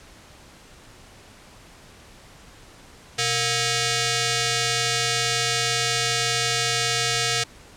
5% pulse ring-modulated tone, 587.3 Hz, D5, in tune, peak -6 dBFS, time 3.18-7.44 s, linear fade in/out 10 ms, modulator 1050 Hz, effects pink hiss -48 dBFS RMS until 7.76 s + low-pass 9000 Hz 12 dB/octave

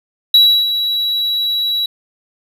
triangle tone with ADSR envelope, 3904 Hz, B7, 21 cents flat, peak -3 dBFS, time 0.34-1.86 s, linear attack 4 ms, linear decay 320 ms, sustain -10 dB, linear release 4 ms, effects none

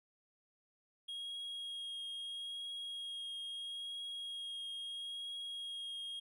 triangle tone with vibrato, 3273 Hz, G#7, 26 cents flat, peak -40 dBFS, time 1.08-6.2 s, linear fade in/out 10 ms, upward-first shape triangle, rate 0.76 Hz, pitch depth 13 cents each way, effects none

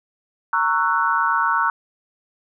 sine chord, F# dominant seventh, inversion first, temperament just, 925 / 1110 / 1332 / 1480 Hz, A#5 / C#6 / E6 / F#6, -14 / +2 / +18 / 0 cents, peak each -22 dBFS, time 0.53-1.7 s, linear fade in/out 2 ms, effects none

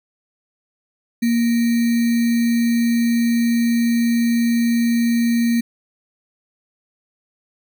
sine tone with sample-and-hold, 234.2 Hz, A#3, 8 cents sharp, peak -14 dBFS, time 1.22-5.61 s, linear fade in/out 10 ms, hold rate 2100 Hz, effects none

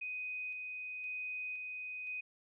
sine tone with tremolo, 2500 Hz, D#7, 8 cents sharp, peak -38 dBFS, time 0.01-2.21 s, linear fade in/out 10 ms, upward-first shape square, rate 0.97 Hz, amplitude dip 25%, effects none

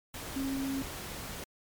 sine tone in noise, 270.6 Hz, C#4, 42 cents flat, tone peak -31 dBFS, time 0.36-0.82 s, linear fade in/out 2 ms, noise pink, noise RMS -41 dBFS, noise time 0.14-1.44 s, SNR +7 dB, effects MP3 96 kbps

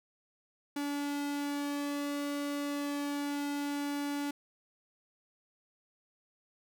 sawtooth tone with flanger, 287.1 Hz, D4, 39 cents flat, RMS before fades -35 dBFS, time 0.76-4.31 s, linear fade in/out 5 ms, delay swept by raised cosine 1.6 to 2.27 ms, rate 0.31 Hz, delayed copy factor -0.55, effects none

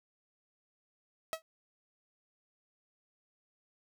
sawtooth tone with exponential decay, 644 Hz, E5, 41 cents flat, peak -26 dBFS, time 1.33-1.42 s, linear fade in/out 0 ms, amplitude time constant 18 ms, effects none

